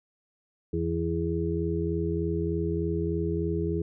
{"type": "harmonic tone", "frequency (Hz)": 83.3, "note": "E2", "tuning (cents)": 19, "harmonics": [1, 2, 4, 5], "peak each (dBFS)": [-31, -31, -31, -31], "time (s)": [0.73, 3.82], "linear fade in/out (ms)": 5, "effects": []}